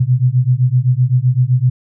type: beating tone pair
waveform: sine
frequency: 122.4 / 130.2 Hz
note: B2 / C3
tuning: -15 / -8 cents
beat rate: 7.8 Hz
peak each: -13 dBFS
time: 0-1.7 s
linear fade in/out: 10 ms
effects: none